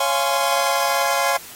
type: chord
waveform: sawtooth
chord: Db major seventh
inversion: none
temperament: just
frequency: 554.4 / 693 / 831.5 / 1039.4 Hz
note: Db5 / F5 / Ab5 / C6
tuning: 0 / -14 / +2 / -12 cents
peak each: -19 dBFS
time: 0-1.37 s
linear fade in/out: 5 ms
effects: white hiss -39 dBFS RMS until 1.55 s + AAC 48 kbps